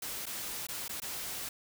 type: noise with dropouts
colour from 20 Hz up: white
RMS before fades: -39 dBFS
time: 0.02-1.49 s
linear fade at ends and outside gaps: 5 ms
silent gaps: 0.257-0.265 / 0.669-0.686 / 0.881-0.893 / 1.002-1.019 s
effects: none